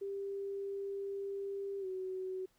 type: tone with pitch glide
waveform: sine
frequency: 396 to 374.6 Hz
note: G4 to F#4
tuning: +18 to +21 cents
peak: -37 dBFS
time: 0.01-2.46 s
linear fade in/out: 10 ms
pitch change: -97 cents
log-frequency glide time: 1.8-1.86 s
effects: pink hiss -73 dBFS RMS until 2.58 s

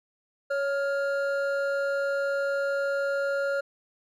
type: tone pair together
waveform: triangle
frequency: 557 / 1403.6 Hz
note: C#5 / F6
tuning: +8 / +8 cents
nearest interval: octave + major third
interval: 1600 cents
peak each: -24 / -29 dBFS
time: 0.5-3.61 s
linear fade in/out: 10 ms
effects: none

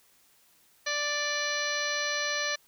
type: harmonic tone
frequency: 587.3 Hz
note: D5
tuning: in tune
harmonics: 1 / 2 / 3 / 4 / 5 / 6 / 7 / 8 / 9 / 10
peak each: -36 / -38 / -32 / -37 / -41 / -42 / -35 / -44 / -46 / -37 dBFS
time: 0.86-2.56 s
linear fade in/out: 10 ms
effects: white hiss -63 dBFS RMS until 2.67 s

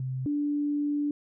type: tone pair in turn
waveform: sine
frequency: 130 / 291.8 Hz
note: C3 / D4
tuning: -11 / -11 cents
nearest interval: octave + major second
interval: 1400 cents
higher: second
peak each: -29 / -25 dBFS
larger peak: second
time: 0-0.26 / 0.26-1.11 s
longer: second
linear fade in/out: 2 ms
effects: none

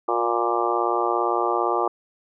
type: harmonic tone with a mistuned harmonic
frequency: 117.6 Hz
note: A#2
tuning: 16 cents sharp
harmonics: 3 / 4 / 5 / 6 / 7 / 8 / 9 / 10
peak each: -26 / -28 / -30 / -28 / -27 / -31 / -31 / -26 dBFS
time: 0.08-1.88 s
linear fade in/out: 5 ms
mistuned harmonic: 3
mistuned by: +19 cents
effects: none

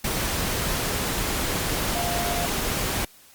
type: tone in noise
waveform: sine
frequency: 698.5 Hz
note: F5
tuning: in tune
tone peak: -28 dBFS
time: 1.95-2.46 s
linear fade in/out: 5 ms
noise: pink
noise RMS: -26 dBFS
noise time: 0.04-3.05 s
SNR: -5 dB
effects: white hiss -52 dBFS RMS until 3.34 s + Opus 48 kbps

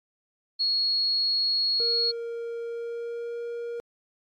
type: tone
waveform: sine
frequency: 4323 Hz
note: C#8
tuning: 44 cents flat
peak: -22 dBFS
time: 0.59-2.12 s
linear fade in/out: 20 ms
type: tone with pitch glide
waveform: triangle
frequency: 466.2 to 471.3 Hz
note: A#4 to A#4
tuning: 0 to +19 cents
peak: -29 dBFS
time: 1.8-3.8 s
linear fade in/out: 0 ms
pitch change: +19 cents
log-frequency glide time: 2.64-3.4 s
effects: AAC 64 kbps

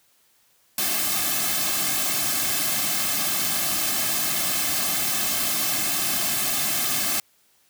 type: noise with comb filter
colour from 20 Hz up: white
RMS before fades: -24 dBFS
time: 0.78-7.2 s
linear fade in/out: 2 ms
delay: 2.1 ms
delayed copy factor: -0.95
effects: white hiss -62 dBFS RMS until 7.69 s + high-pass 60 Hz 12 dB/octave

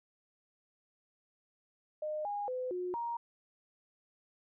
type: tone with pitch steps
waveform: sine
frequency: 611 / 819 / 507 / 360.9 / 939 Hz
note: D#5 / G#5 / B4 / F#4 / A#5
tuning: -32 / -24 / +45 / -43 / +12 cents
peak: -34 dBFS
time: 2.02-3.17 s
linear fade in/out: 5 ms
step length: 230 ms
effects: none

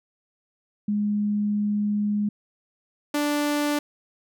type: tone pair in turn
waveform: sine / sawtooth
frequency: 207.5 / 293.4 Hz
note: G#3 / D4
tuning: -1 / -2 cents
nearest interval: tritone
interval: 599 cents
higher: second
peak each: -21 / -18 dBFS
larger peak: second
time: 0.88-2.29 / 3.14-3.79 s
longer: first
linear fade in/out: 5 ms
effects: none

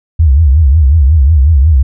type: tone with vibrato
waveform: sine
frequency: 73.3 Hz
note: D2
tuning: 3 cents flat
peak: -3 dBFS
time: 0.19-1.83 s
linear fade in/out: 10 ms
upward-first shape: triangle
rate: 5.5 Hz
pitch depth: 270 cents each way
effects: none

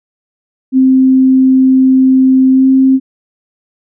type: tone with pitch glide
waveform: sine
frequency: 261.6 to 264.6 Hz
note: C4 to C4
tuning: 0 to +20 cents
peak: -4 dBFS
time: 0.72-3 s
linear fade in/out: 50 ms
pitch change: +20 cents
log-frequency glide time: 2.51-2.67 s
effects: none

